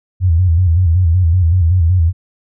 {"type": "tone with vibrato", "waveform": "sine", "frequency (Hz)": 86.9, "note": "F2", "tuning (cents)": -8, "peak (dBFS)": -8, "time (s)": [0.2, 2.13], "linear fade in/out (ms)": 50, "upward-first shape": "square", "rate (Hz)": 5.3, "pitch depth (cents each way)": 100, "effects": []}